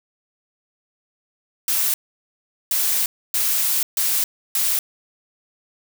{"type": "noise bursts at uneven times", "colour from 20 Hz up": "blue", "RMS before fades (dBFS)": -20, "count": 5, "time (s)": [[1.68, 1.94], [2.71, 3.06], [3.34, 3.83], [3.97, 4.24], [4.55, 4.79]], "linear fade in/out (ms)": 2, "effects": []}